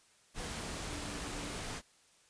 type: tone in noise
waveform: sine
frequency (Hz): 290.3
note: D4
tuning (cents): -20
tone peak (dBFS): -48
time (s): 0.86-1.56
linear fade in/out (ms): 50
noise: pink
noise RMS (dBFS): -41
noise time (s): 0.34-1.82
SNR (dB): -10
effects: white hiss -66 dBFS RMS until 2.29 s + resampled to 22050 Hz